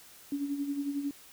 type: tone with tremolo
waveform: sine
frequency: 283.3 Hz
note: C#4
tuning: 38 cents sharp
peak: -28 dBFS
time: 0.32-1.11 s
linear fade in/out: 2 ms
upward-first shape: sine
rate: 11 Hz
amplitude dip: 60%
effects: white hiss -54 dBFS RMS until 1.32 s